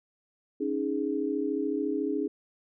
sine chord, C# suspended second, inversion none, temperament equal, 277.2 / 311.1 / 415.3 Hz, C#4 / D#4 / G#4, 0 / 0 / 0 cents, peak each -31 dBFS, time 0.6-2.28 s, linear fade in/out 10 ms, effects none

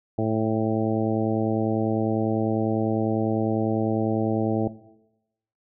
harmonic tone with a mistuned harmonic, 110 Hz, A2, in tune, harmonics 1 / 2 / 3 / 4 / 5 / 6 / 7, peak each -27 / -28 / -27 / -30 / -32 / -30 / -34 dBFS, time 0.18-4.68 s, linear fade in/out 5 ms, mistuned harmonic 7, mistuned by +27 cents, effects noise-tail reverb RT60 0.9 s tail -17 dB re dry

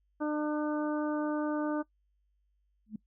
harmonic tone, 300.8 Hz, D4, 42 cents sharp, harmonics 1 / 2 / 3 / 4 / 5, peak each -30 / -36 / -40 / -42 / -44 dBFS, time 0.2-1.83 s, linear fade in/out 20 ms
sine tone with exponential growth, 214.6 Hz, A3, 43 cents flat, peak -32 dBFS, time 2.86-2.96 s, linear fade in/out 5 ms, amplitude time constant 20 ms
effects noise-tail reverb RT60 0.1 s tail -21 dB re dry + added 50 Hz sine -70 dBFS peak until 3.06 s

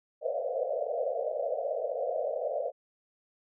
pink band-pass noise, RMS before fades -32 dBFS, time 0.21-2.72 s, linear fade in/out 50 ms, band 480 to 690 Hz, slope 96 dB/octave, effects none

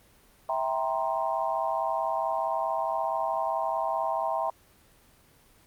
sine chord, C dominant seventh, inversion first, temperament just, 654.1 / 784.9 / 941.9 / 1046.5 Hz, E5 / G5 / Bb5 / C6, -14 / +2 / +18 / 0 cents, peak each -30 / -31 / -31 / -33 dBFS, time 0.49-4.5 s, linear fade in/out 2 ms, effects pink hiss -59 dBFS RMS until 5.66 s + Opus 24 kbps

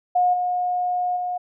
sine tone with level steps, 720 Hz, F#5, 47 cents flat, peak -15 / -20 / -23 dBFS, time 0.15-1.38 s, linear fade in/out 10 ms, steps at 0.33 / 1.16 s, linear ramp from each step 10 ms, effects none

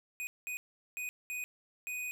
square tone bursts at uneven times, 2489 Hz, D#7, in tune, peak -37 dBFS, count 5, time 0.2-0.27 / 0.47-0.57 / 0.97-1.09 / 1.3-1.44 / 1.87-2.11 s, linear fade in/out 0 ms, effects none

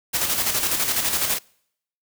white noise with tremolo, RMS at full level -21 dBFS, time 0.13-1.39 s, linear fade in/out 20 ms, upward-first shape square, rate 12 Hz, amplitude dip 45%, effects noise-tail reverb RT60 0.7 s tail -26 dB re dry

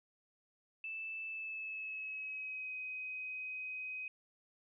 sine tone with pitch glide, 2637 to 2518 Hz, E7 to D#7, 0 to +20 cents, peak -40 dBFS, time 0.84-4.08 s, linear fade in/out 2 ms, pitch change -80 cents, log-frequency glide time 1.26-2.74 s, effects none

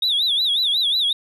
sine tone with vibrato, 3625 Hz, A#7, 49 cents flat, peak -15 dBFS, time 0.02-1.13 s, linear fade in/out 5 ms, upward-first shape sine, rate 5.5 Hz, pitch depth 170 cents each way, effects tanh soft clip ceiling -14 dBFS

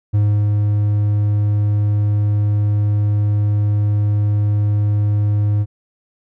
triangle tone with ADSR envelope, 103.83 Hz, G#2, in tune, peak -9 dBFS, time 0.13-5.66 s, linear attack 19 ms, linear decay 310 ms, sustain -2 dB, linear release 46 ms, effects none

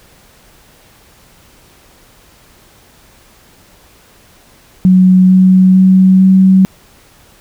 sine tone with pitch steps, 185 / 186.39 / 187.8 / 189.21 Hz, F#3 / F#3 / F#3 / F#3, 0 / +13 / +26 / +39 cents, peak -3 dBFS, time 4.85-6.65 s, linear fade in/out 0 ms, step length 450 ms, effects pink hiss -45 dBFS RMS until 7.4 s

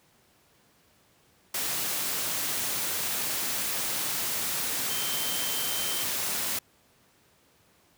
sine tone in noise, 3118 Hz, G7, 10 cents flat, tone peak -36 dBFS, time 4.9-6.04 s, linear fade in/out 5 ms, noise white, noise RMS -30 dBFS, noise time 1.54-6.59 s, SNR -9 dB, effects pink hiss -63 dBFS RMS until 7.97 s + high-pass 80 Hz 12 dB/octave

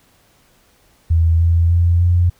sine tone with pitch steps, 82.41 / 84.14 / 85.91 / 87.71 Hz, E2 / E2 / F2 / F2, 0 / +36 / -28 / +8 cents, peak -10 dBFS, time 1.1-2.3 s, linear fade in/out 10 ms, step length 300 ms, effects pink hiss -55 dBFS RMS until 2.39 s

